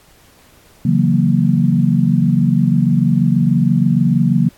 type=chord; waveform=sine; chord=F# dominant seventh; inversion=second; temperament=equal; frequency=138.59 / 164.81 / 185 / 233.1 Hz; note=C#3 / E3 / F#3 / A#3; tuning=0 / 0 / 0 / 0 cents; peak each=-16 dBFS; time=0.85-4.49 s; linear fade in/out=5 ms; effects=pink hiss -49 dBFS RMS until 4.57 s + AAC 64 kbps